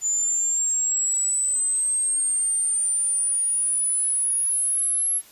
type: exponential sweep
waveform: sine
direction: up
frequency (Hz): 7040 to 11220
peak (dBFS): -20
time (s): 0.01-5.22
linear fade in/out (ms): 50
effects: white hiss -50 dBFS RMS until 5.31 s + resampled to 32000 Hz